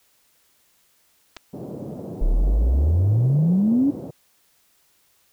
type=clicks; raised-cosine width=0.2 ms; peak=-20 dBFS; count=2; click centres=1.366 / 1.369 s
type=band-pass noise; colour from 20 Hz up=pink; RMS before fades=-34 dBFS; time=1.53-4.11 s; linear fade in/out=10 ms; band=120 to 590 Hz; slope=24 dB/octave
type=exponential sweep; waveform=sine; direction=up; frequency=33.18 to 293.9 Hz; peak=-15 dBFS; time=2.21-3.91 s; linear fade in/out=10 ms
effects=white hiss -62 dBFS RMS until 5.32 s